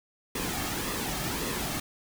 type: noise with flanger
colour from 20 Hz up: pink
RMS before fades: -32 dBFS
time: 0.35-1.8 s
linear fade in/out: 5 ms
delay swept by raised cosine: 1.3 to 2.06 ms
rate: 1.8 Hz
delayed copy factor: -0.5
effects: none